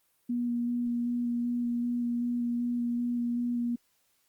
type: tone with vibrato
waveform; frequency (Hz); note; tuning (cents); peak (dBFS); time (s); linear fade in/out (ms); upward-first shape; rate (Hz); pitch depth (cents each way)
sine; 240; B3; -49; -27; 0.29-3.76; 10; square; 2.6; 10
effects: white hiss -71 dBFS RMS until 4.28 s + Opus 32 kbps